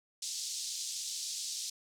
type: band-pass noise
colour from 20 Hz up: white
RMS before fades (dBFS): -39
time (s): 0.22-1.7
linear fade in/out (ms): 5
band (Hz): 4000 to 7500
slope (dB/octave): 24
effects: none